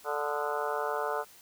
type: harmonic tone with a mistuned harmonic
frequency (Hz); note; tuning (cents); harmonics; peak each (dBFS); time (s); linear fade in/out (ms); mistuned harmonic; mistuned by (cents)
146.83; D3; 0; 3 / 4 / 5 / 6 / 7 / 8 / 9 / 10; -35 / -36 / -37 / -38 / -38 / -39 / -40 / -40; 0.04-1.25; 50; 8; +80
effects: white hiss -55 dBFS RMS until 1.41 s